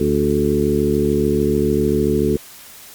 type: harmonic tone with a mistuned harmonic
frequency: 73.42 Hz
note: D2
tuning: in tune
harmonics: 1 / 2 / 3 / 4 / 5 / 6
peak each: -25 / -23 / -20 / -22 / -19 / -20 dBFS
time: 0-2.37 s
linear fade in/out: 5 ms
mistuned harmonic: 6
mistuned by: -25 cents
effects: white hiss -40 dBFS RMS until 2.94 s + MP3 96 kbps